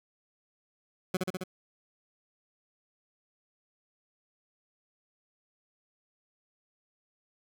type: tone with echo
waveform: 20% pulse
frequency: 184.6 Hz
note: F#3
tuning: 4 cents flat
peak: -21 dBFS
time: 1.14-1.17 s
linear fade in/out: 5 ms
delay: 67 ms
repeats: 4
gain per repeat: -2 dB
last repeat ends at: 1.438 s
effects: none